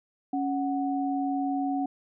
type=tone pair together; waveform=sine; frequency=277.2 / 740 Hz; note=C#4 / F#5; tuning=0 / 0 cents; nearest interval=octave + perfect fourth; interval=1700 cents; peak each=-27 / -30 dBFS; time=0.33-1.86 s; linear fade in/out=5 ms; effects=none